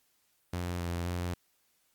sawtooth tone with vibrato, 87.31 Hz, F2, in tune, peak -28 dBFS, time 0.53-1.34 s, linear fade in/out 5 ms, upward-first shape square, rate 1.9 Hz, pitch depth 18 cents each way, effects white hiss -72 dBFS RMS until 1.94 s + Opus 48 kbps

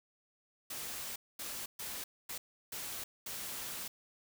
white noise bursts at uneven times, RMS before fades -42 dBFS, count 6, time 0.7-1.16 / 1.39-1.66 / 1.79-2.04 / 2.29-2.38 / 2.72-3.04 / 3.26-3.88 s, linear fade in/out 5 ms, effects none

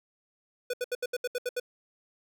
square tone bursts, 493.9 Hz, B4, in tune, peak -29 dBFS, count 9, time 0.7-1.599 s, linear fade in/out 5 ms, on 35 ms, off 73 ms, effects none

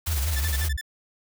white noise with tremolo, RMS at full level -30 dBFS, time 0.06-0.69 s, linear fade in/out 10 ms, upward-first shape triangle, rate 19 Hz, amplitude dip 50%
sine tone with vibrato, 73.42 Hz, D2, in tune, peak -23 dBFS, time 0.07-0.77 s, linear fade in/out 10 ms, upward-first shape sine, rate 5.6 Hz, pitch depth 180 cents each way
sawtooth tone bursts, 1760 Hz, A6, in tune, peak -27 dBFS, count 6, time 0.36-0.812 s, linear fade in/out 5 ms, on 37 ms, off 46 ms
effects none

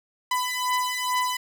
sawtooth beating tone pair, 999 / 1001.3 Hz, B5 / B5, +20 / +24 cents, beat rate 2.3 Hz, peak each -23 dBFS, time 0.31-1.37 s, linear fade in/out 5 ms, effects none

